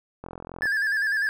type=click train; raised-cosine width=1 ms; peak=-23 dBFS; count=19; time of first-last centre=0.24-0.656 s; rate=43.3 Hz
type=tone with vibrato; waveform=triangle; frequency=1674 Hz; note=G#6; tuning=13 cents sharp; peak=-20 dBFS; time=0.62-1.29 s; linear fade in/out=0 ms; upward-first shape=square; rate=10 Hz; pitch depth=61 cents each way
effects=none